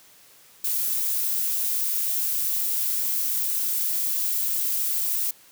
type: noise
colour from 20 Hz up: violet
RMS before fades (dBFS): -25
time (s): 0.64-5.31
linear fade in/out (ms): 5
effects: white hiss -53 dBFS RMS until 5.51 s + high-pass 80 Hz 12 dB/octave